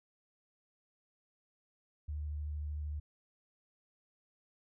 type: tone with vibrato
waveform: sine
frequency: 74.7 Hz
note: D2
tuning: 30 cents sharp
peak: -36 dBFS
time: 2.08-3 s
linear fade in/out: 10 ms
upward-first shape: triangle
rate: 13 Hz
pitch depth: 19 cents each way
effects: none